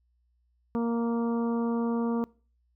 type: harmonic tone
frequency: 233.1 Hz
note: A#3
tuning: in tune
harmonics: 1 / 2 / 3 / 4 / 5 / 6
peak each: -26 / -32 / -42 / -39 / -42 / -52 dBFS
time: 0.75-2.24 s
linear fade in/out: 0 ms
effects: noise-tail reverb RT60 0.4 s tail -24 dB re dry + added 60 Hz sine -67 dBFS peak until 2.75 s